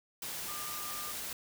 sine tone in noise, 1200 Hz, D6, 37 cents sharp, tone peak -44 dBFS, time 0.48-1.12 s, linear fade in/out 2 ms, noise white, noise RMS -40 dBFS, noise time 0.22-1.33 s, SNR -7 dB, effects none

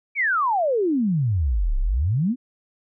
sine exponential two-way sweep, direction down then up, 2368 to 30.52 to 271.7 Hz, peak -18 dBFS, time 0.15-2.36 s, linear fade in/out 50 ms, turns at 1.78 s, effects none

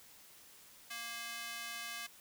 square tone with high-pass filter, 233.1 Hz, A#3, in tune, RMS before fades -44 dBFS, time 0.9-2.07 s, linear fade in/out 10 ms, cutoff 1800 Hz, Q 0.94, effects white hiss -59 dBFS RMS until 2.2 s

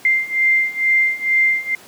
sine beating tone pair, 2093 / 2095.2 Hz, C7 / C7, 0 / +2 cents, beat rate 2.2 Hz, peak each -18 / -16 dBFS, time 0.05-1.75 s, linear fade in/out 2 ms, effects pink hiss -43 dBFS RMS until 1.87 s + high-pass 200 Hz 12 dB/octave

